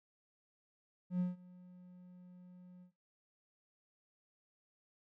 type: tone with ADSR envelope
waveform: triangle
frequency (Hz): 180.1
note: F#3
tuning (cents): -46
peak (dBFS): -27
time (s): 1.1-2.92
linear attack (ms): 100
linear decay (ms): 160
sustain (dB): -24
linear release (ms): 100
effects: noise-tail reverb RT60 0.3 s tail -25 dB re dry + tanh soft clip ceiling -24 dBFS